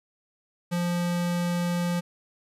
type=tone; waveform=square; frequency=174.61 Hz; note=F3; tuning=in tune; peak=-25 dBFS; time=0.71-2.01 s; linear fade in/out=20 ms; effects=resampled to 32000 Hz + 11-bit